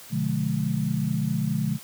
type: chord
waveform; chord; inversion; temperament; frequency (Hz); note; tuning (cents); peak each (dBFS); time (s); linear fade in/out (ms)
sine; B diminished seventh; none; just; 123.47 / 148.16 / 177.8 / 213.4; B2 / D3 / F3 / Ab3; 0 / +16 / +31 / +47; -30 / -27 / -29 / -28; 0.1-1.79; 50
effects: white hiss -45 dBFS RMS until 1.83 s